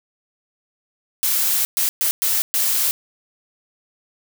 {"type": "noise bursts at uneven times", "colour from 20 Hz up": "blue", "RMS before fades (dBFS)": -19, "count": 5, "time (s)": [[1.23, 1.65], [1.77, 1.89], [2.01, 2.11], [2.22, 2.42], [2.54, 2.91]], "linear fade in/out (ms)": 0, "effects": []}